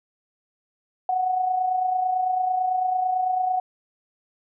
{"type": "tone with amplitude modulation", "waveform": "sine", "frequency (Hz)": 740, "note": "F#5", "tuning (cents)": 0, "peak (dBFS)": -18, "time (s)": [1.09, 3.6], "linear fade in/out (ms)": 2, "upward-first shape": "sine", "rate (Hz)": 29, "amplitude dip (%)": 50, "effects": []}